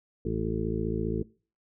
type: harmonic tone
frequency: 55 Hz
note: A1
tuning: in tune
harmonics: 1 / 2 / 3 / 4 / 6 / 7 / 8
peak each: -35 / -35 / -35 / -35 / -35 / -35 / -35 dBFS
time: 0.25-1.23 s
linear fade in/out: 5 ms
effects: noise-tail reverb RT60 0.4 s tail -22 dB re dry